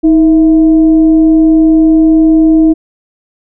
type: tone with frequency modulation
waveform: sine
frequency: 317.6 Hz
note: D#4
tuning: 36 cents sharp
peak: -3 dBFS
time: 0.03-2.74 s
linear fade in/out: 20 ms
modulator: 347 Hz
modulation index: 0.26
effects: none